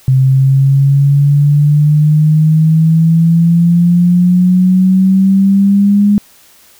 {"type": "exponential sweep", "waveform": "sine", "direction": "up", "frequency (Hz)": [130.81, 206], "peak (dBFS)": -5, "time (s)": [0.08, 6.18], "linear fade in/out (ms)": 0, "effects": ["white hiss -44 dBFS RMS until 6.79 s"]}